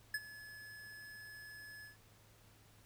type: tone with ADSR envelope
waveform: square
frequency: 1711 Hz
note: A6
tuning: 49 cents flat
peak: -34 dBFS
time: 0.14-1.97 s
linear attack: 4 ms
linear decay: 42 ms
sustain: -17 dB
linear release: 130 ms
effects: added 106 Hz sine -66 dBFS peak until 2.85 s + pink hiss -66 dBFS RMS until 2.85 s